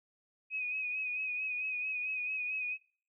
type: tone with vibrato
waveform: sine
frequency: 2510 Hz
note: D#7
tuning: 15 cents sharp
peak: -33 dBFS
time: 0.5-2.78 s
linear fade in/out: 50 ms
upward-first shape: sine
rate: 4.5 Hz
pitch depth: 40 cents each way
effects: noise-tail reverb RT60 0.5 s tail -26 dB re dry